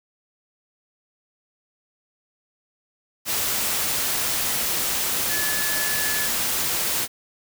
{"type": "tone in noise", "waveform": "sine", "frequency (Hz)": 1721, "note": "A6", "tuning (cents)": -39, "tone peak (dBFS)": -28, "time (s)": [5.28, 6.29], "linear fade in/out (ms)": 50, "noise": "white", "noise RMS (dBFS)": -24, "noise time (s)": [3.25, 7.08], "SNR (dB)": -7, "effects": []}